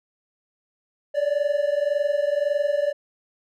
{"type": "tone pair together", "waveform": "triangle", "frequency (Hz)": [570, 591.8], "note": ["C#5", "D5"], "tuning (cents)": [48, 13], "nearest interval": "minor second", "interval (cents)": 65, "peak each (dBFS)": -21, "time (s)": [1.14, 2.93], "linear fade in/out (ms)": 20, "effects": []}